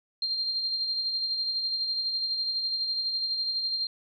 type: tone with tremolo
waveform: sine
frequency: 4186 Hz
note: C8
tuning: in tune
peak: -25 dBFS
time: 0.22-3.87 s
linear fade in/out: 2 ms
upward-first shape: sine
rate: 12 Hz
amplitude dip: 40%
effects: none